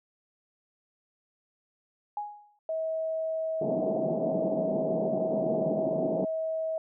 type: tone with exponential decay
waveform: sine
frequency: 830.6 Hz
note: G#5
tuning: in tune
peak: -28 dBFS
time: 2.17-2.59 s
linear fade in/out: 2 ms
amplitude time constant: 90 ms
type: tone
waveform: sine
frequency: 642 Hz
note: E5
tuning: 46 cents flat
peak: -28 dBFS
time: 2.69-6.78 s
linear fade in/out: 2 ms
type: band-pass noise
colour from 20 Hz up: pink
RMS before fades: -31 dBFS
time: 3.61-6.25 s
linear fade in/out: 5 ms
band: 160 to 740 Hz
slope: 48 dB/octave
effects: none